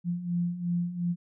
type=beating tone pair; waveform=sine; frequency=172.2 / 175 Hz; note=F3 / F3; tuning=-24 / +4 cents; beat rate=2.8 Hz; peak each=-33 / -28 dBFS; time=0.04-1.16 s; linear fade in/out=50 ms; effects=none